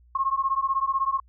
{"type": "beating tone pair", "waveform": "sine", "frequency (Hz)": [1073, 1089], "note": ["C6", "C#6"], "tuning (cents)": [43, -31], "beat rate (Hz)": 16, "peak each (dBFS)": -25, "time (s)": [0.15, 1.2], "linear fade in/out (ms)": 5, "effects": ["added 60 Hz sine -53 dBFS peak until 1.28 s"]}